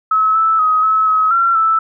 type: tone with pitch steps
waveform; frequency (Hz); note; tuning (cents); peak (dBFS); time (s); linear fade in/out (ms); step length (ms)
sine; 1290 / 1314 / 1262 / 1294 / 1278 / 1363 / 1318; E6 / E6 / D#6 / E6 / D#6 / F6 / E6; -38 / -6 / +24 / -32 / +46 / -43 / -1; -10; 0.11-1.79; 5; 240
effects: none